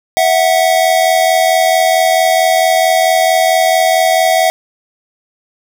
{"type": "tone pair together", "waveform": "square", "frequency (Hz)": [655.5, 740], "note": ["E5", "F#5"], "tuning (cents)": [-10, 0], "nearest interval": "major second", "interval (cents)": 210, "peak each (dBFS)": -12, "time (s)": [0.17, 4.5], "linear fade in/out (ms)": 0, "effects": []}